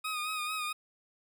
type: tone with vibrato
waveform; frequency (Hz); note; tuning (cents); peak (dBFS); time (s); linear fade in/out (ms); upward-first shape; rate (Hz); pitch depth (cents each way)
20% pulse; 1244.5; D#6; 0; -28; 0.04-0.73; 10; sine; 4.5; 41
effects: none